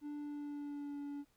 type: tone with pitch glide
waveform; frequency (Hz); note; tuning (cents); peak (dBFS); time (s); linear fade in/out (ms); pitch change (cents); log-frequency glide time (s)
triangle; 293.7 to 286.3; D4 to D4; 0 to -44; -39; 0.01-1.25; 50; -44; 0.18-0.99
effects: pink hiss -75 dBFS RMS until 1.36 s